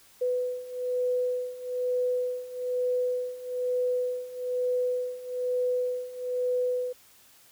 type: beating tone pair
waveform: sine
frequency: 497.7 / 498.8 Hz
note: B4 / B4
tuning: +13 / +17 cents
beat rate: 1.1 Hz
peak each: -31 / -28 dBFS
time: 0.21-6.93 s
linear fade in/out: 10 ms
effects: white hiss -57 dBFS RMS until 7.51 s